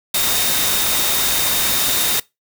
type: tone in noise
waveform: sine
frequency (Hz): 3687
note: A#7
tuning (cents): -20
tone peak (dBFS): -24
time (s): 0.14-2.2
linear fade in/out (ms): 5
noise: white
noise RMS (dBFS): -18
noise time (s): 0.14-2.2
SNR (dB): -9
effects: noise-tail reverb RT60 0.2 s tail -22 dB re dry